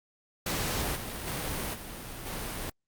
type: noise with level steps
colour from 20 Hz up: pink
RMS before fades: -31 / -37 / -33 / -41 / -36 dBFS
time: 0.46-2.7 s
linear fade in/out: 5 ms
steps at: 0.95 / 1.26 / 1.73 / 2.25 s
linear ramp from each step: 20 ms
effects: Opus 48 kbps